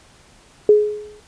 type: tone with exponential decay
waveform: sine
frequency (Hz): 420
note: G#4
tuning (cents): +19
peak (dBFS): -5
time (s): 0.69-1.2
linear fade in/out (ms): 2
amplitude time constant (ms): 110
effects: pink hiss -50 dBFS RMS until 1.27 s + resampled to 22050 Hz